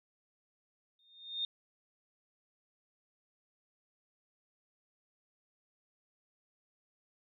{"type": "tone with exponential growth", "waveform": "sine", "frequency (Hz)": 3659, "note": "A#7", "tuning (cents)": -33, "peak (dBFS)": -30, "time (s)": [0.99, 1.45], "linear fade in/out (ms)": 2, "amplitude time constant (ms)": 99, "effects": []}